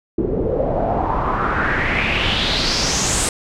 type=noise with low-pass filter sweep; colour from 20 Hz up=pink; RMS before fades=-19 dBFS; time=0.18-3.29 s; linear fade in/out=2 ms; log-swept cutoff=350 to 8800 Hz; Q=4.3; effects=none